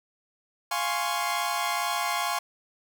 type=chord; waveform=sawtooth; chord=Db major seventh; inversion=first; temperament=equal; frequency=698.5 / 830.6 / 1046.5 / 1108.7 Hz; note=F5 / Ab5 / C6 / Db6; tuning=0 / 0 / 0 / 0 cents; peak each=-28 dBFS; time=0.71-2.39 s; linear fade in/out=5 ms; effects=none